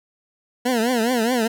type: tone with vibrato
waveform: 20% pulse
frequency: 237.8 Hz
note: A#3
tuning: 35 cents sharp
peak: -13 dBFS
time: 0.65-1.48 s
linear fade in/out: 10 ms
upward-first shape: triangle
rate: 4.8 Hz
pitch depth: 170 cents each way
effects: none